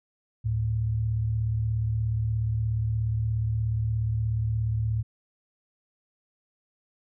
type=tone pair together; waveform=sine; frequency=74 / 110.87 Hz; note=D2 / A2; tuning=+14 / +14 cents; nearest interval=perfect fifth; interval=700 cents; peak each=-32 / -24 dBFS; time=0.44-5.03 s; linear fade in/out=20 ms; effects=none